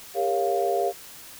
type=chord; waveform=sine; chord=G half-diminished seventh; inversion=none; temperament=equal with one note detuned; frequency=399.8 / 466.2 / 554.4 / 698.5 Hz; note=G4 / Bb4 / Db5 / F5; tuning=+34 / 0 / 0 / 0 cents; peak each=-26 / -29 / -29 / -25 dBFS; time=0.14-0.93 s; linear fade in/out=50 ms; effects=white hiss -44 dBFS RMS until 1.39 s